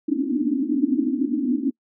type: band-pass noise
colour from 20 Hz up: white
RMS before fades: -22 dBFS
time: 0.08-1.71 s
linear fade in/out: 10 ms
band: 240 to 310 Hz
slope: 96 dB/octave
effects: noise-tail reverb RT60 0.1 s tail -25 dB re dry